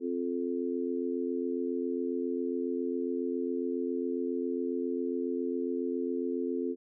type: harmonic tone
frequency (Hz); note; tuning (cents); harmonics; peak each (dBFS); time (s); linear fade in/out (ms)
87.31; F2; 0; 3 / 4 / 5; -33 / -34 / -35; 0-6.76; 50
effects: none